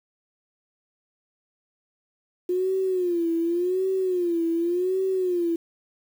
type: tone with vibrato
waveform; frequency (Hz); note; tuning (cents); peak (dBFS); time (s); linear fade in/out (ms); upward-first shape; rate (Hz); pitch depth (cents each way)
sine; 355.5; F4; +31; -21; 2.49-5.56; 5; sine; 0.88; 120
effects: 8-bit